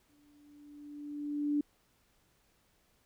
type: tone with exponential growth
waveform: sine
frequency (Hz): 292.6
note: D4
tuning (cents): -6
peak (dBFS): -26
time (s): 0.09-1.61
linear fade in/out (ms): 5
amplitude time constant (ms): 330
effects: pink hiss -71 dBFS RMS until 3.05 s